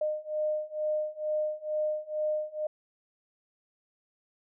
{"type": "beating tone pair", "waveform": "sine", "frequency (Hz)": [610, 612.2], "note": ["D#5", "D#5"], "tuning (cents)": [-34, -28], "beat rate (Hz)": 2.2, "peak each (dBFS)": [-32, -31], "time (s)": [0.01, 2.67], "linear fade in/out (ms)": 5, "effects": []}